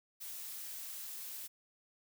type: noise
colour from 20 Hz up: blue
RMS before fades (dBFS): -45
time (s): 0.2-1.48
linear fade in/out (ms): 20
effects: none